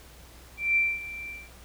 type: tone with ADSR envelope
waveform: sine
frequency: 2349 Hz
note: D7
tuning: in tune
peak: -19 dBFS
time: 0.57-1.5 s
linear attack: 190 ms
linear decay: 230 ms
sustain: -16 dB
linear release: 210 ms
effects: added 60 Hz sine -50 dBFS peak until 1.64 s + pink hiss -52 dBFS RMS until 1.64 s